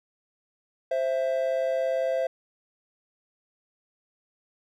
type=tone pair together; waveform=triangle; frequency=525 / 662.8 Hz; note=C5 / E5; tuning=+6 / +9 cents; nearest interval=major third; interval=403 cents; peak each=-24 / -25 dBFS; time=0.91-2.27 s; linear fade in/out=5 ms; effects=none